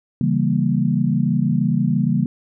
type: chord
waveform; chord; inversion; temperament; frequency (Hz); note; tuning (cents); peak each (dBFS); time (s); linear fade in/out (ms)
sine; C# diminished seventh; none; equal; 138.59 / 164.81 / 196 / 233.1; C#3 / E3 / G3 / Bb3; 0 / 0 / 0 / 0; -21; 0.21-2.26; 2
effects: none